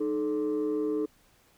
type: tone pair together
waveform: sine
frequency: 307 / 432.8 Hz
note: D#4 / A4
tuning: -23 / -29 cents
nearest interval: tritone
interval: 594 cents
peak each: -27 dBFS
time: 0-1.06 s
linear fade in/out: 10 ms
effects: tanh soft clip ceiling -23 dBFS + pink hiss -63 dBFS RMS until 1.57 s